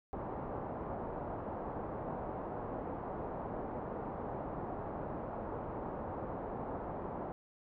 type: low-pass noise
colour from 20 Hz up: white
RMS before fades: -41 dBFS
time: 0.13-7.32 s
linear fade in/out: 0 ms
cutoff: 910 Hz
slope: 24 dB/octave
effects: none